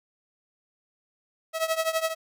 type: tone with tremolo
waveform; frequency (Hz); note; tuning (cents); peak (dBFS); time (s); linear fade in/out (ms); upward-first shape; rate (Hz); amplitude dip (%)
sawtooth; 646; E5; -35; -17; 1.53-2.15; 50; triangle; 12; 90
effects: none